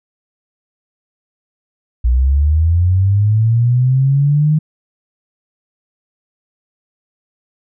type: linear sweep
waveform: sine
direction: up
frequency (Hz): 58.3 to 155.56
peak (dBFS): -9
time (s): 2.04-4.59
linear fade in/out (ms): 10
effects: none